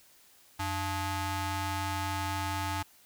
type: ring-modulated tone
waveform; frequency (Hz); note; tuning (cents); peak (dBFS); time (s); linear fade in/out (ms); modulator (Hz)
sawtooth; 389.6; G4; -11; -24; 0.59-2.83; 10; 480
effects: white hiss -60 dBFS RMS until 3.05 s